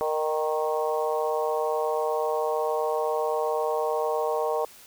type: harmonic tone with a mistuned harmonic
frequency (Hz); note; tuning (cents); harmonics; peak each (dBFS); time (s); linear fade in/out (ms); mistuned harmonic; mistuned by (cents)
155.56; D#3; 0; 3 / 4 / 5 / 6 / 7; -27 / -29 / -31 / -33 / -34; 0.01-4.65; 0; 4; -23
effects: white hiss -50 dBFS RMS until 4.86 s